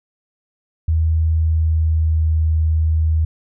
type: tone with pitch glide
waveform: sine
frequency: 80.2 to 79.37 Hz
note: E2 to D#2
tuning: -47 to +35 cents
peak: -13 dBFS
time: 0.88-3.25 s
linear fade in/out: 5 ms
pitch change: -18 cents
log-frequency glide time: 1.32-2.23 s
effects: none